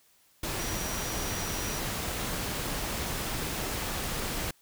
sine tone in noise, 5800 Hz, F#8, 35 cents flat, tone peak -40 dBFS, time 0.59-1.79 s, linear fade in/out 5 ms, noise pink, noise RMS -33 dBFS, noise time 0.43-4.51 s, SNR -10 dB, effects white hiss -64 dBFS RMS until 4.61 s

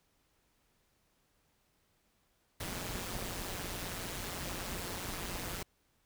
pink noise with amplitude modulation, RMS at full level -37 dBFS, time 2.6-5.63 s, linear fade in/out 5 ms, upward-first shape sine, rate 181 Hz, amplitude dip 70%, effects pink hiss -74 dBFS RMS until 6.05 s

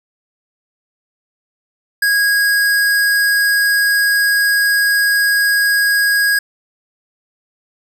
square tone, 1646 Hz, G#6, 16 cents flat, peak -12 dBFS, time 2.02-6.39 s, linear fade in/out 5 ms, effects none

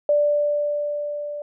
sine tone with level ramp, 587.3 Hz, D5, in tune, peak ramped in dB -14 to -28 dBFS, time 0.09-1.42 s, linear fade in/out 2 ms, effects none

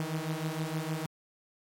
sawtooth beating tone pair, 155 / 161.5 Hz, D#3 / E3, -6 / -35 cents, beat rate 6.5 Hz, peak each -31 dBFS, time 0-1.06 s, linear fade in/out 0 ms, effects AAC 64 kbps

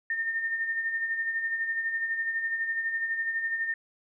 sine tone with tremolo, 1818 Hz, A#6, 44 cents flat, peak -25 dBFS, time 0.1-3.74 s, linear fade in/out 2 ms, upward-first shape sine, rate 12 Hz, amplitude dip 50%, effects none

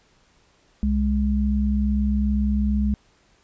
sine tone pair together, 65.32 / 207.7 Hz, C2 / G#3, -2 / 0 cents, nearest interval octave + minor sixth, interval 2002 cents, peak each -21 dBFS, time 0.83-2.94 s, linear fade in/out 0 ms, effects pink hiss -60 dBFS RMS until 3.43 s + resampled to 16000 Hz

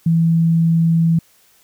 sine tone, 165.2 Hz, E3, 4 cents sharp, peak -11 dBFS, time 0.06-1.19 s, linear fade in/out 5 ms, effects white hiss -54 dBFS RMS until 1.63 s

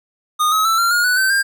square tone with pitch steps, 1230 / 1277.1 / 1325.9 / 1376.6 / 1429.3 / 1484 / 1540.8 / 1599.7 Hz, D#6 / D#6 / E6 / F6 / F6 / F#6 / G6 / G6, -20 / +45 / +10 / -25 / +40 / +5 / -30 / +35 cents, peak -14 dBFS, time 0.39-1.43 s, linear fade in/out 20 ms, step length 130 ms, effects none

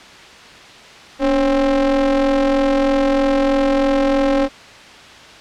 square ring-modulated tone, 130.81 Hz, C3, in tune, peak -11 dBFS, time 1.19-4.49 s, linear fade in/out 50 ms, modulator 414 Hz, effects white hiss -39 dBFS RMS until 5.4 s + low-pass 4000 Hz 12 dB/octave

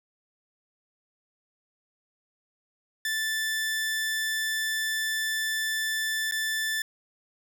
sawtooth tone with dropouts, 1760 Hz, A6, in tune, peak -23 dBFS, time 3.05-6.82 s, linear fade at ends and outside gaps 2 ms, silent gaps 6.312-6.321 s, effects none

